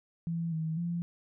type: tone with pitch steps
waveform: sine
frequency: 167.2 / 159.7 / 171.5 Hz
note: E3 / D#3 / F3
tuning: +25 / +45 / -31 cents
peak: -30 dBFS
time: 0.27-1.02 s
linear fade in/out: 0 ms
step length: 250 ms
effects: none